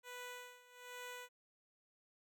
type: tone with tremolo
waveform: 10% pulse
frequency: 493.9 Hz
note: B4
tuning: in tune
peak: -38 dBFS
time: 0.03-1.29 s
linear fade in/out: 50 ms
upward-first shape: sine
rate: 1.2 Hz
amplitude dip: 85%
effects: none

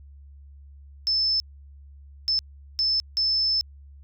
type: tone bursts at uneven times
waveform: sine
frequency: 5260 Hz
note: E8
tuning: 5 cents flat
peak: -20 dBFS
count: 4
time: 1.07-1.4 / 2.28-2.39 / 2.79-3 / 3.17-3.61 s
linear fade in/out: 0 ms
effects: added 70 Hz sine -44 dBFS peak until 4.03 s

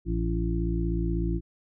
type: harmonic tone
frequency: 56.3 Hz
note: A1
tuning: 40 cents sharp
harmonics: 1 / 2 / 3 / 5 / 6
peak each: -27 / -34 / -31 / -36 / -32 dBFS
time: 0.05-1.41 s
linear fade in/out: 50 ms
effects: none

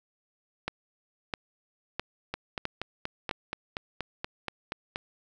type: two click trains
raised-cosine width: 0.3 ms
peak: -16 / -14 dBFS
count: 12 / 5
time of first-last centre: 2.34-4.959 / 0.68-3.312 s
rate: 4.2 / 1.52 Hz
effects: none

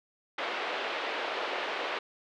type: band-pass noise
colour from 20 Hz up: pink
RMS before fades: -34 dBFS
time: 0.38-1.99 s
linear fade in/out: 5 ms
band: 410 to 3500 Hz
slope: 24 dB/octave
effects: none

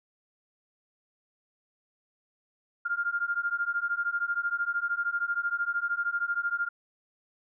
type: beating tone pair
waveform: sine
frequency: 1396.9 / 1409.9 Hz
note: F6 / F6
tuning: 0 / +16 cents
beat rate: 13 Hz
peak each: -30 dBFS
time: 2.85-6.69 s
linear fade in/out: 10 ms
effects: none

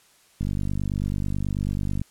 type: click train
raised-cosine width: 5 ms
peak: -15 dBFS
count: 80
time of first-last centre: 0.41-2.016 s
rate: 49.2 Hz
effects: white hiss -58 dBFS RMS until 2.1 s + low-pass 11000 Hz 12 dB/octave

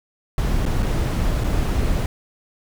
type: noise with dropouts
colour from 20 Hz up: brown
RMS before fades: -20 dBFS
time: 0.38-2.06 s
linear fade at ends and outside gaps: 1 ms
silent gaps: 0.654-0.662 / 0.824-0.828 / 1.438-1.442 s
effects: none

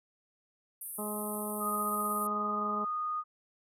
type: band-pass noise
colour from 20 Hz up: pink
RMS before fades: -42 dBFS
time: 0.81-2.27 s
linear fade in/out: 5 ms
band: 9100 to 14000 Hz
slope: 96 dB/octave
type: harmonic tone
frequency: 210 Hz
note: G#3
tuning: 19 cents sharp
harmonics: 1 / 2 / 3 / 4 / 5 / 6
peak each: -38 / -41 / -43 / -44 / -45 / -46 dBFS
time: 0.98-2.85 s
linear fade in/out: 10 ms
type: tone with pitch glide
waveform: sine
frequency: 1244.5 to 1233.8 Hz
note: D#6 to D#6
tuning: 0 to -15 cents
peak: -31 dBFS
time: 1.59-3.24 s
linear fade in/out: 50 ms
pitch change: -15 cents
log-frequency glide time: 1.93-2.69 s
effects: none

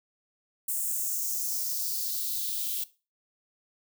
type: noise with high-pass filter sweep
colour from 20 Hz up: violet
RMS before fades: -31 dBFS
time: 0.68-2.84 s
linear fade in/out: 5 ms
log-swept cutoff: 8400 to 3100 Hz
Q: 2.8
effects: noise-tail reverb RT60 0.3 s tail -18 dB re dry

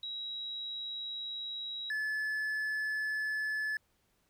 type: tone pair in turn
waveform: sine / triangle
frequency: 3860 / 1726.4 Hz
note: B7 / A6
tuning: -40 / -33 cents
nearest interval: octave + major second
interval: 1393 cents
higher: first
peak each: -37 / -30 dBFS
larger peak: second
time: 0.03-1.9 / 1.9-3.77 s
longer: neither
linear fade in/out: 2 ms
effects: pink hiss -74 dBFS RMS until 4.29 s

